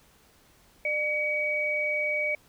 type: tone pair together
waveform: sine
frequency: 600 / 2265 Hz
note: D5 / C#7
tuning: +37 / +37 cents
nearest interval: octave + major seventh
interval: 2300 cents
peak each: -31 / -26 dBFS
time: 0.85-2.35 s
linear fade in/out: 2 ms
effects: pink hiss -60 dBFS RMS until 2.48 s